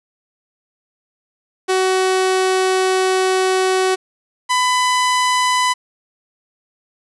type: tone pair in turn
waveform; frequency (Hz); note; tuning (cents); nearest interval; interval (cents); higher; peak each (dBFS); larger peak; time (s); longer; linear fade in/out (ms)
sawtooth; 375 / 1001.1; F#4 / B5; +23 / +23; octave + perfect fourth; 1700; second; -10; neither; 1.68-3.96 / 4.49-5.74; first; 20
effects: resampled to 24000 Hz + 8-bit